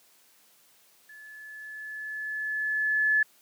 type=tone with level ramp; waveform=sine; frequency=1723 Hz; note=A6; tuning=37 cents flat; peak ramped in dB=-46 to -19 dBFS; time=1.09-3.23 s; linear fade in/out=5 ms; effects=white hiss -61 dBFS RMS until 3.41 s + high-pass 150 Hz 12 dB/octave